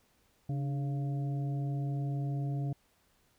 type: harmonic tone with a mistuned harmonic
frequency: 138.59 Hz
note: C#3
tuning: in tune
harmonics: 1 / 2 / 3 / 4 / 5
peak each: -31 / -42 / -50 / -55 / -48 dBFS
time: 0.49-2.73 s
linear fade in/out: 5 ms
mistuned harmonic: 2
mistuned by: +98 cents
effects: pink hiss -70 dBFS RMS until 3.38 s